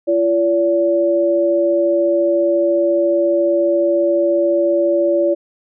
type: tone pair together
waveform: sine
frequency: 341.3 / 573 Hz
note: F4 / D5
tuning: -40 / -43 cents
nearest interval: major sixth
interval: 897 cents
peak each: -16 / -14 dBFS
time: 0.07-5.35 s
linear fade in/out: 20 ms
effects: none